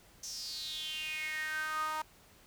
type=tone with high-pass filter sweep; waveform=sawtooth; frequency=310.5 Hz; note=D#4; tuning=3 cents flat; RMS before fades=-38 dBFS; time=0.23-2.02 s; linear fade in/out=5 ms; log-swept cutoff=6000 to 1000 Hz; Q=7.5; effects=pink hiss -61 dBFS RMS until 2.46 s